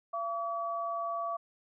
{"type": "tone pair together", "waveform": "sine", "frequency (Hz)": [680, 1142.5], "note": ["F5", "D6"], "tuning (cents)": [-46, -48], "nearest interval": "major sixth", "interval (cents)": 898, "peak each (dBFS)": [-35, -34], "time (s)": [0.13, 1.37], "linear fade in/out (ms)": 10, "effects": []}